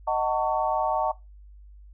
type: chord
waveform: sine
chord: D# half-diminished seventh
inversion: none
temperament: just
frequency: 622.3 / 746.7 / 896 / 1120.1 Hz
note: D#5 / F#5 / A5 / C#6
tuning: 0 / +16 / +31 / +18 cents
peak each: -28 / -27 / -26 / -30 dBFS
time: 0.07-1.12 s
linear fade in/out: 10 ms
effects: noise-tail reverb RT60 0.2 s tail -18 dB re dry + added 50 Hz sine -45 dBFS peak until 1.93 s